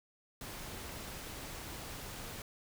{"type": "noise", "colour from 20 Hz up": "pink", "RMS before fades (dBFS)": -45, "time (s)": [0.41, 2.42], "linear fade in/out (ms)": 2, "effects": []}